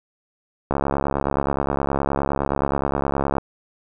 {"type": "click train", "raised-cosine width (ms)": 1, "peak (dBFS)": -7, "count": 187, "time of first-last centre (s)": [0.71, 3.382], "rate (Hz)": 69.6, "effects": []}